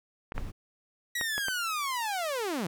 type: clicks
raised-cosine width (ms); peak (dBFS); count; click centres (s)
0.5; -19; 5; 0.321 / 0.38 / 1.212 / 1.38 / 1.484
type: noise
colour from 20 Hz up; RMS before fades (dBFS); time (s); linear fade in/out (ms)
brown; -35; 0.34-0.52; 20
type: linear sweep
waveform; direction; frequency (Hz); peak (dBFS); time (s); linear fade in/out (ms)
sawtooth; down; 1946 to 153.1; -26; 1.15-2.67; 5
effects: none